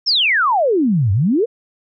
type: exponential two-way sweep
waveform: sine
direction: down then up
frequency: 5588 to 91.8 to 509 Hz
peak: -12 dBFS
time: 0.06-1.46 s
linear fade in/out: 20 ms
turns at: 1.12 s
effects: none